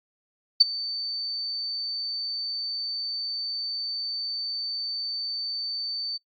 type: tone with ADSR envelope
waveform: sine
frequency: 4556 Hz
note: C#8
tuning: 47 cents sharp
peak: -9 dBFS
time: 0.6-6.18 s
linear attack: 11 ms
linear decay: 19 ms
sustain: -20 dB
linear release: 20 ms
effects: noise-tail reverb RT60 0.1 s tail -19 dB re dry + AAC 32 kbps